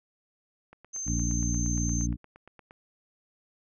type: click train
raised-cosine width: 0.5 ms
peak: -34 dBFS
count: 18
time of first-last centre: 0.73-2.709 s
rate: 8.59 Hz
type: tone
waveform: sine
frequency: 6272 Hz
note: G8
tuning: in tune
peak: -32 dBFS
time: 0.93-2.07 s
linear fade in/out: 20 ms
type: harmonic tone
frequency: 58.7 Hz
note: A#1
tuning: 13 cents sharp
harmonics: 1 / 2 / 3 / 4 / 5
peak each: -29 / -32 / -34 / -35 / -36 dBFS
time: 1.05-2.17 s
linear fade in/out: 50 ms
effects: none